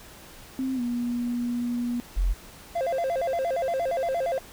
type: tone with pitch glide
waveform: sine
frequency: 262.7 to 240.9 Hz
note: C4 to B3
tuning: +7 to -43 cents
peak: -25 dBFS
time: 0.59-2 s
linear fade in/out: 0 ms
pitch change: -150 cents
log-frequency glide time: 0.75-0.81 s
type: tone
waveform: sine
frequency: 44.26 Hz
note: F1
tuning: 24 cents sharp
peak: -20 dBFS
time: 2.16-2.34 s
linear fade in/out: 20 ms
type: tone with vibrato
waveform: triangle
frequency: 602 Hz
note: D5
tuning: 43 cents sharp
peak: -22 dBFS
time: 2.75-4.39 s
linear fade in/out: 10 ms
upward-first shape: square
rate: 8.6 Hz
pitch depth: 220 cents each way
effects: pink hiss -47 dBFS RMS until 4.52 s